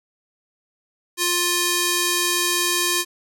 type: tone with band-pass filter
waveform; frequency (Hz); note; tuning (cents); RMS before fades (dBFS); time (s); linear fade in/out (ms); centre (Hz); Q
square; 351.4; F4; +11; -21; 1.17-3.05; 50; 8300; 0.52
effects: none